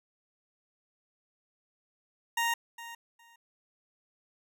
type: tone with echo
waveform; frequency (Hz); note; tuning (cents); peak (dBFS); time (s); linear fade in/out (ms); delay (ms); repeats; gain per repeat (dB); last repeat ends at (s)
20% pulse; 932.3; A#5; 0; -22; 2.37-2.54; 5; 410; 2; -15; 3.36
effects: none